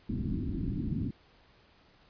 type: low-pass noise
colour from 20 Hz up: white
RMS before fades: -33 dBFS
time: 0.09-1.11 s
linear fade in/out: 5 ms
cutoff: 300 Hz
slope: 48 dB/octave
effects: pink hiss -62 dBFS RMS until 2.09 s + resampled to 11025 Hz